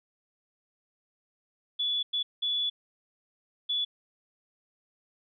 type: tone bursts at uneven times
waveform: sine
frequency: 3431 Hz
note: A7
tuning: 44 cents flat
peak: -26 dBFS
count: 4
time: 1.79-2.03 / 2.13-2.23 / 2.42-2.7 / 3.69-3.85 s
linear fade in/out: 10 ms
effects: none

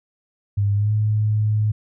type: tone with pitch glide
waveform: sine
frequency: 101.2 to 106.85 Hz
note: G#2 to G#2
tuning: -44 to +50 cents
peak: -16 dBFS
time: 0.57-1.72 s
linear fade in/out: 10 ms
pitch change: +94 cents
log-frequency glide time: 0.74-0.92 s
effects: none

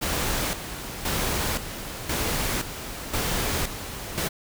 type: noise with tremolo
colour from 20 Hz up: pink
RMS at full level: -26 dBFS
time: 0.01-4.29 s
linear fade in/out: 20 ms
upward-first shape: square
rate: 0.96 Hz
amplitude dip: 65%
effects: none

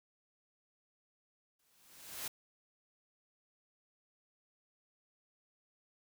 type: noise with exponential growth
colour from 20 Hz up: white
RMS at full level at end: -39 dBFS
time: 1.59-2.28 s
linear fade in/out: 5 ms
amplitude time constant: 150 ms
effects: none

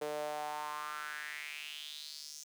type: tone with high-pass filter sweep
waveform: sawtooth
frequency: 150 Hz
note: D3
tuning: 37 cents sharp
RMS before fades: -42 dBFS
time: 0.01-2.44 s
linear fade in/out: 10 ms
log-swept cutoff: 480 to 6200 Hz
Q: 4.6
effects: none

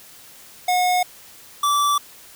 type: tone pair in turn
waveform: square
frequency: 725 / 1160.3 Hz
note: F#5 / D6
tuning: -35 / -21 cents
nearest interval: minor sixth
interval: 814 cents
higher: second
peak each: -17 dBFS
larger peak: neither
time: 0.68-1.03 / 1.63-1.98 s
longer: neither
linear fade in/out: 5 ms
effects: white hiss -45 dBFS RMS until 2.35 s

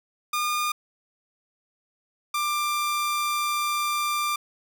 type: tone pair in turn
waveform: sawtooth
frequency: 1212 / 1187.1 Hz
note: D#6 / D6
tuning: -46 / +18 cents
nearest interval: unison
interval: 36 cents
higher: first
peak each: -20 dBFS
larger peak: neither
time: 0.33-0.72 / 2.34-4.36 s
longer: second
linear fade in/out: 5 ms
effects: none

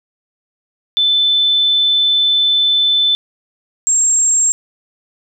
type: tone pair in turn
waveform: sine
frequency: 3520 / 7489 Hz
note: A7 / A#8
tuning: 0 / +7 cents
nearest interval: octave + minor second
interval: 1307 cents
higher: second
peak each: -10 dBFS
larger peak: neither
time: 0.97-3.15 / 3.87-4.52 s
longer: first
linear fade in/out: 0 ms
effects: none

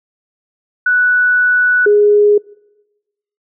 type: tone pair in turn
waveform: sine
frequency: 1480 / 414.5 Hz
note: F#6 / G#4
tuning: 0 / -3 cents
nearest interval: octave + minor seventh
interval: 2203 cents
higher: first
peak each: -9 / -6 dBFS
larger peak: second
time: 0.86-1.86 / 1.86-2.38 s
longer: first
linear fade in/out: 5 ms
effects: noise-tail reverb RT60 1.0 s tail -23 dB re dry

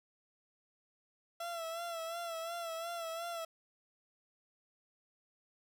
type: tone with vibrato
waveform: 30% pulse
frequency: 670 Hz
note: E5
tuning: 28 cents sharp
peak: -36 dBFS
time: 1.4-3.45 s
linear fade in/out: 5 ms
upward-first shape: sine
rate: 2.8 Hz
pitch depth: 50 cents each way
effects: none

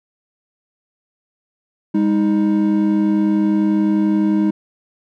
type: tone pair together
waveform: triangle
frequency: 202.8 / 314.1 Hz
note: G#3 / D#4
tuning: -41 / +16 cents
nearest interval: minor sixth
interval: 757 cents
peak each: -14 dBFS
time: 1.94-4.51 s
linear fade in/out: 10 ms
effects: none

